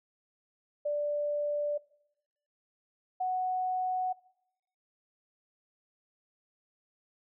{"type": "tone pair in turn", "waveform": "sine", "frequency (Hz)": [587.3, 740], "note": ["D5", "F#5"], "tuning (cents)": [0, 0], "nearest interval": "major third", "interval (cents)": 400, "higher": "second", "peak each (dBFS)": -28, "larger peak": "neither", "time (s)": [[0.85, 1.78], [3.2, 4.13]], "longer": "neither", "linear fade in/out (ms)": 10, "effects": ["noise-tail reverb RT60 0.8 s tail -21 dB re dry"]}